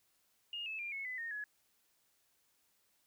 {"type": "tone with pitch steps", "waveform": "sine", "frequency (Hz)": [2843, 2607, 2391, 2192, 2010, 1843.5, 1690.5], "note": ["F7", "E7", "D7", "C#7", "B6", "A#6", "G#6"], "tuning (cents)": [30, -20, 30, -20, 30, -20, 30], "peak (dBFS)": -39, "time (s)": [0.53, 1.44], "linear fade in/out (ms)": 2, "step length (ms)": 130, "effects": ["white hiss -75 dBFS RMS until 3.06 s"]}